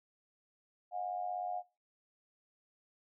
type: tone with amplitude modulation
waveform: sine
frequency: 720 Hz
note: F#5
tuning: 47 cents flat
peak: -32 dBFS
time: 0.91-1.63 s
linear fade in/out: 50 ms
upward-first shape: sine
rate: 96.5 Hz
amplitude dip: 75%
effects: noise-tail reverb RT60 0.3 s tail -24 dB re dry